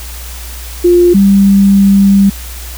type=tone pair in turn; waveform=sine; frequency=351.4 / 197.58 Hz; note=F4 / G3; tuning=+11 / +14 cents; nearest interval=minor seventh; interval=997 cents; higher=first; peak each=-3 dBFS; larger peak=neither; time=0.84-1.14 / 1.14-2.3 s; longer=second; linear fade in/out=10 ms; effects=added 60 Hz sine -24 dBFS peak until 2.77 s + white hiss -29 dBFS RMS until 2.77 s